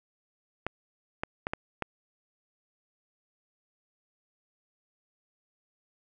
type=clicks; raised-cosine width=0.5 ms; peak=-15 dBFS; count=5; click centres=0.666 / 1.235 / 1.469 / 1.535 / 1.823 s; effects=none